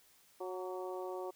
harmonic tone with a mistuned harmonic, 183.8 Hz, F#3, 11 cents flat, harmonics 2 / 3 / 4 / 5 / 6, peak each -41 / -45 / -47 / -49 / -51 dBFS, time 0.4-1.31 s, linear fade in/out 10 ms, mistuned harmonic 6, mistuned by +48 cents, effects white hiss -66 dBFS RMS until 1.35 s

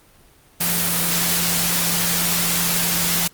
sine tone in noise, 172.4 Hz, F3, 22 cents flat, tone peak -27 dBFS, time 0.6-3.28 s, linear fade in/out 10 ms, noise white, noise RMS -20 dBFS, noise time 0.6-3.28 s, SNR -10 dB, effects pink hiss -52 dBFS RMS until 3.33 s + Opus 24 kbps

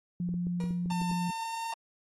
sine tone, 175.8 Hz, F3, 12 cents sharp, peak -29 dBFS, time 0.2-1.3 s, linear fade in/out 2 ms
clicks, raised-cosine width 3 ms, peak -29 dBFS, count 8, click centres 0.29 / 0.341 / 0.469 / 0.64 / 0.708 / 0.859 / 1.017 / 1.114 s
30% pulse tone with exponential decay, 478 Hz, A#4, 43 cents sharp, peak -37 dBFS, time 0.6-0.93 s, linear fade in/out 2 ms, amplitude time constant 71 ms
45% pulse tone with pitch glide, 899 to 911 Hz, A5 to A#5, +37 to -40 cents, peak -34 dBFS, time 0.9-1.74 s, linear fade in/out 5 ms, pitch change +23 cents, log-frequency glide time 1.1-1.62 s
effects AAC 32 kbps

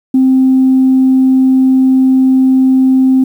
sine tone, 261.6 Hz, C4, in tune, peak -4 dBFS, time 0.14-3.24 s, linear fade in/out 5 ms, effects tanh soft clip ceiling -1 dBFS + 7-bit

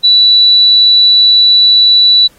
sine tone, 3951 Hz, B7, in tune, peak -3 dBFS, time 0.03-2.28 s, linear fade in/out 20 ms, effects pink hiss -47 dBFS RMS until 2.38 s + AAC 48 kbps

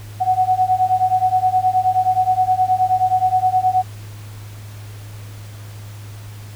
sine beating tone pair, 738 / 747.5 Hz, F#5 / F#5, -5 / +17 cents, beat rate 9.5 Hz, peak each -17 / -16 dBFS, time 0.2-3.83 s, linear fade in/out 20 ms, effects added 104 Hz sine -32 dBFS peak until 6.55 s + pink hiss -43 dBFS RMS until 6.55 s

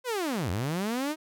sawtooth linear two-way sweep, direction down then up, 523.3 to 81.8 to 319.2 Hz, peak -24 dBFS, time 0.04-1.16 s, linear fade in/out 50 ms, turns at 0.5 s, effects none

